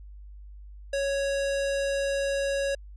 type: tone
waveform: square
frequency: 554.4 Hz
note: C#5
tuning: in tune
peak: -26 dBFS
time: 0.93-2.75 s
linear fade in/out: 5 ms
effects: added 50 Hz sine -42 dBFS peak until 2.96 s + resampled to 22050 Hz